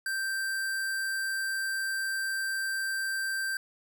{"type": "tone", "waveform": "square", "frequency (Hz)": 1568, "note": "G6", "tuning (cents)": 0, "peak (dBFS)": -30, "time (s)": [0.06, 3.57], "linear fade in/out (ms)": 2, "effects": []}